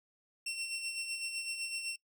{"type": "tone with tremolo", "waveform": "20% pulse", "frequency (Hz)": 2715, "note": "F7", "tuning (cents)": -50, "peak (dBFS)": -30, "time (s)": [0.46, 1.96], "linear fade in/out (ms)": 5, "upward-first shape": "sine", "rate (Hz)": 7.9, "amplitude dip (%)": 50, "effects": ["noise-tail reverb RT60 0.1 s tail -20 dB re dry"]}